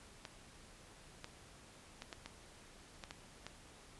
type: clicks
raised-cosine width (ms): 0.2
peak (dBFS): -28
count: 8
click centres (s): 0.252 / 1.244 / 2.021 / 2.128 / 2.26 / 3.038 / 3.109 / 3.466
effects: pink hiss -59 dBFS RMS until 3.99 s + resampled to 24000 Hz